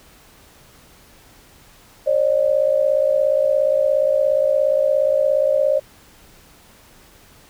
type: tone pair together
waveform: sine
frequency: 544 / 601.1 Hz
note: C#5 / D5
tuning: -33 / +40 cents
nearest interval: major second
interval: 173 cents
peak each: -17 dBFS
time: 2.06-5.8 s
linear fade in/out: 20 ms
effects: pink hiss -49 dBFS RMS until 7.49 s